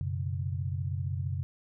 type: chord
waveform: sine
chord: F# suspended fourth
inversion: none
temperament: equal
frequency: 92.5 / 123.47 / 138.59 Hz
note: F#2 / B2 / C#3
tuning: 0 / 0 / 0 cents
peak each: -32 / -37 / -35 dBFS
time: 0.01-1.43 s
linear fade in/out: 0 ms
effects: none